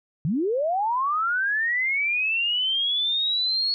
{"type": "linear sweep", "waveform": "sine", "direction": "up", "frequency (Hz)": [133.8, 4378], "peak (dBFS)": -21, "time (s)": [0.25, 3.74], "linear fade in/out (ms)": 0, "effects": []}